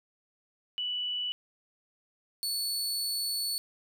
sine / sawtooth tone pair in turn, 2961 / 4436 Hz, F#7 / C#8, +1 / 0 cents, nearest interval perfect fifth, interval 699 cents, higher second, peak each -30 / -27 dBFS, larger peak second, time 0.78-1.32 / 2.43-3.58 s, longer second, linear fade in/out 0 ms, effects none

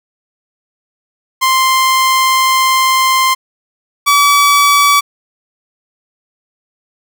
sawtooth tone pair in turn, 1047 / 1145.1 Hz, C6 / D6, +1 / -44 cents, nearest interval major second, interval 155 cents, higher second, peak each -5 / -3 dBFS, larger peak second, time 1.41-3.35 / 4.06-5.01 s, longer first, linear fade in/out 20 ms, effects none

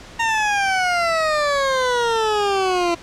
20% pulse exponential sweep, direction down, 927 to 338.1 Hz, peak -12 dBFS, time 0.19-2.95 s, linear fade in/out 10 ms, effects pink hiss -40 dBFS RMS until 3.02 s + low-pass 6000 Hz 12 dB/octave

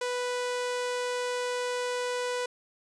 sawtooth tone, 493.9 Hz, B4, in tune, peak -25 dBFS, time 0.01-2.46 s, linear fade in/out 5 ms, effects resampled to 22050 Hz

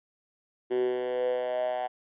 10% pulse tone with high-pass filter sweep, 124.8 Hz, B2, 19 cents sharp, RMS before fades -29 dBFS, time 0.7-1.88 s, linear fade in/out 20 ms, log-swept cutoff 350 to 730 Hz, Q 8.3, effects resampled to 8000 Hz

